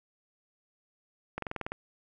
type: slowing click train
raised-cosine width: 0.5 ms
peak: -19 dBFS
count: 8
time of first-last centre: 1.38-1.72 s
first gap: 43 ms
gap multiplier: 1.04
effects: none